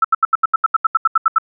sine tone bursts, 1318.5 Hz, E6, in tune, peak -8 dBFS, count 14, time 0.02-1.384 s, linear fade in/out 5 ms, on 25 ms, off 78 ms, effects none

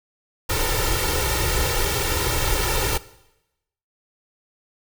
pink noise with comb filter, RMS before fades -22 dBFS, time 0.49-2.98 s, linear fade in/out 10 ms, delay 2.2 ms, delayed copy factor +0.9, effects noise-tail reverb RT60 0.9 s tail -18 dB re dry

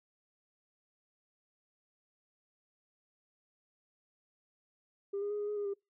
sine tone with pitch steps, 399.1 / 408.9 / 415.9 / 412.7 / 418 / 409.5 / 399.1 Hz, G4 / G#4 / G#4 / G#4 / G#4 / G#4 / G4, +31 / -27 / +2 / -11 / +11 / -24 / +31 cents, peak -32 dBFS, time 5.13-5.739 s, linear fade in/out 10 ms, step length 87 ms, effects noise-tail reverb RT60 0.2 s tail -25 dB re dry + tanh soft clip ceiling -30 dBFS

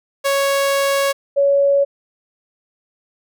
sawtooth / sine tone pair in turn, 554.4 / 560.5 Hz, C#5 / C#5, 0 / +19 cents, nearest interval unison, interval 19 cents, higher second, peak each -11 dBFS, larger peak neither, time 0.24-1.13 / 1.36-1.85 s, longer first, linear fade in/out 20 ms, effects none

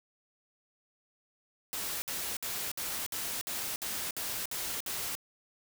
white noise bursts, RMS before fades -36 dBFS, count 10, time 1.73-5.152 s, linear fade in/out 0 ms, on 290 ms, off 58 ms, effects none

